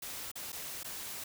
white noise with dropouts, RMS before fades -42 dBFS, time 0.02-1.24 s, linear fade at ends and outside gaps 5 ms, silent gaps 0.316-0.355 / 0.521-0.527 / 0.833-0.844 s, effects none

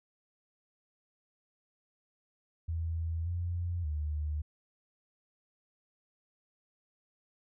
sine tone with pitch steps, 82.3 / 87.1 / 75.5 Hz, E2 / F2 / D2, -2 / -4 / +48 cents, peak -31 dBFS, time 2.68-4.42 s, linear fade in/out 10 ms, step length 580 ms, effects none

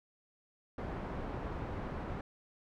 pink low-pass noise, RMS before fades -40 dBFS, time 0.78-2.21 s, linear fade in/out 2 ms, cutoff 1200 Hz, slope 12 dB/octave, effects none

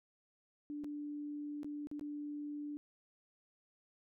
sine tone with dropouts, 293.7 Hz, D4, in tune, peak -40 dBFS, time 0.7-2.77 s, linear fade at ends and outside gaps 0 ms, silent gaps 0.838-0.844 / 1.632-1.645 / 1.871-1.914 / 1.995-2.011 s, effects none

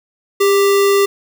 sine tone with sample-and-hold, 400 Hz, G4, 35 cents sharp, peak -9 dBFS, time 0.4-1.06 s, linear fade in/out 10 ms, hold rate 1575 Hz, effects none

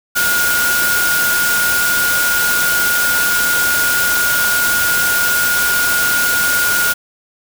sine tone in noise, 1433 Hz, F6, 44 cents sharp, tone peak -14 dBFS, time 0.15-6.94 s, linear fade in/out 20 ms, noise white, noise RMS -18 dBFS, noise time 0.15-6.94 s, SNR +1 dB, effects none

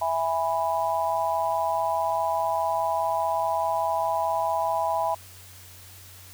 sine chord, E major, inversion none, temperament just, 659.3 / 824.1 / 988.9 Hz, E5 / G#5 / B5, 0 / -14 / +2 cents, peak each -27 dBFS, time 0.01-5.15 s, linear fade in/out 10 ms, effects added 92 Hz sine -49 dBFS peak until 6.33 s + white hiss -48 dBFS RMS until 6.33 s

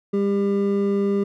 triangle tone pair together, 200.5 / 398.9 Hz, G3 / G4, +39 / +30 cents, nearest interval octave, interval 1191 cents, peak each -19 dBFS, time 0.13-1.24 s, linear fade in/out 10 ms, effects none

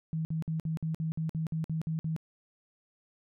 sine tone bursts, 160 Hz, D#3, 49 cents sharp, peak -29 dBFS, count 12, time 0.13-2.164 s, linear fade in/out 0 ms, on 120 ms, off 54 ms, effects none

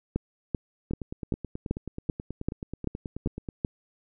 two click trains, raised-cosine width 3 ms, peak -21 / -13 dBFS, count 25 / 10, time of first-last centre 0.91-3.488 / 0.16-3.648 s, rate 9.31 / 2.58 Hz, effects none

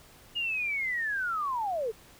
sine linear sweep, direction down, 2875 to 413.1 Hz, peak -28 dBFS, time 0.35-1.92 s, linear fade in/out 20 ms, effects pink hiss -55 dBFS RMS until 2.19 s

